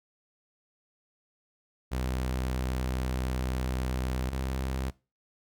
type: tone pair in turn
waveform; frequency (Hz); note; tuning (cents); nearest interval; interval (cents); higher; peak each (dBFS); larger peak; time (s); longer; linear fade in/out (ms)
sawtooth; 63.7 / 65.49; C2 / C2; -46 / +2; unison; 48; second; -25 / -26; first; 1.91-4.31 / 4.31-4.91; first; 20
effects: noise-tail reverb RT60 0.3 s tail -21 dB re dry